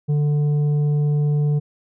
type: tone with tanh clipping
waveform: sine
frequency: 147.5 Hz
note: D3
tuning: 8 cents sharp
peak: -17 dBFS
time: 0.08-1.6 s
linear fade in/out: 20 ms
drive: 6 dB
effects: none